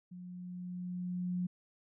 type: tone with level ramp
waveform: sine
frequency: 179.5 Hz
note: F3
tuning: 48 cents sharp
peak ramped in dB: -45 to -31 dBFS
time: 0.11-1.47 s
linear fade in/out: 10 ms
effects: none